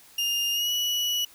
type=tone with pitch glide; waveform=35% pulse; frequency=2820 to 2938 Hz; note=F7 to F#7; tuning=+16 to -13 cents; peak=-22 dBFS; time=0.18-1.25 s; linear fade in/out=5 ms; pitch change=+71 cents; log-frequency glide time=0.52-0.71 s; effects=white hiss -53 dBFS RMS until 1.34 s